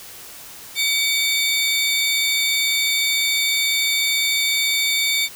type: tone pair together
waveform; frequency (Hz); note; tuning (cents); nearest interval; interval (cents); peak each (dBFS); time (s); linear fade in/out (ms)
30% pulse; 2268 / 3606; C#7 / A7; +39 / +42; minor sixth; 803; -18; 0.75-5.29; 50
effects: white hiss -39 dBFS RMS until 5.35 s